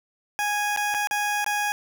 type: tone with dropouts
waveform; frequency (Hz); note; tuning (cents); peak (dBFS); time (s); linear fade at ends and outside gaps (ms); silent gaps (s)
20% pulse; 828; G#5; -5; -18; 0.39-1.72; 0; 0.763-0.773 / 0.941-0.946 / 1.072-1.111 / 1.444-1.463
effects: none